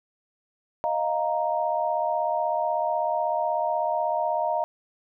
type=chord; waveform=sine; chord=Eb suspended second; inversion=none; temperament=equal; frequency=622.3 / 698.5 / 932.3 Hz; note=Eb5 / F5 / Bb5; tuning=0 / 0 / 0 cents; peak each=-27 dBFS; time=0.84-4.64 s; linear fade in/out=0 ms; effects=none